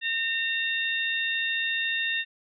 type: harmonic tone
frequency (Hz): 914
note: A#5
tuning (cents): -34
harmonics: 2 / 3 / 4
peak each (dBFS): -28 / -30 / -31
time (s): 0.01-2.25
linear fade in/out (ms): 50
effects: none